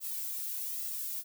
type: noise with flanger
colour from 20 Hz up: violet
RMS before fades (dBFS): -37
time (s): 0-1.24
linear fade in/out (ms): 50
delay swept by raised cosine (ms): 1.5 to 2.18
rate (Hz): 1.2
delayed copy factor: +0.65
effects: none